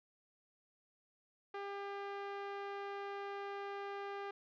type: tone with low-pass filter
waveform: 5% pulse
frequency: 400 Hz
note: G4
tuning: 35 cents sharp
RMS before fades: -44 dBFS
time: 1.54-4.31 s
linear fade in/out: 5 ms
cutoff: 1100 Hz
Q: 0.53
effects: none